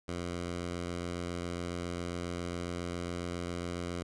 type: tone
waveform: 10% pulse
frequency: 87.31 Hz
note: F2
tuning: in tune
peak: -27 dBFS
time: 0.08-4.03 s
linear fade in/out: 5 ms
effects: resampled to 22050 Hz